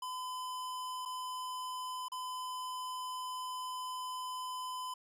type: tone with dropouts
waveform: square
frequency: 1013 Hz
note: B5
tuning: 44 cents sharp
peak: -39 dBFS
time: 0.02-4.94 s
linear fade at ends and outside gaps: 5 ms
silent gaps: 1.053-1.057 / 2.084-2.118 s
effects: resampled to 32000 Hz